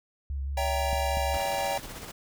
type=tone with vibrato; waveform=sine; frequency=68.8 Hz; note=C#2; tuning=12 cents flat; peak=-29 dBFS; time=0.3-1.37 s; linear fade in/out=0 ms; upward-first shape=sine; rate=6.1 Hz; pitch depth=31 cents each way
type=chord; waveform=square; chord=C# diminished seventh; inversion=none; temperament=equal with one note detuned; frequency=566.3 / 659.3 / 784 / 932.3 Hz; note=C#5 / E5 / G5 / Bb5; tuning=+37 / 0 / 0 / 0 cents; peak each=-33 / -36 / -31 / -36 dBFS; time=0.57-1.78 s; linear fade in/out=5 ms
type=clicks; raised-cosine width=5 ms; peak=-25 dBFS; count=2; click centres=0.93 / 1.172 s
type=noise with tremolo; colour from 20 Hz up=pink; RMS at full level=-40 dBFS; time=1.33-2.12 s; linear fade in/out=10 ms; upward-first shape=square; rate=16 Hz; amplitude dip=35%
effects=none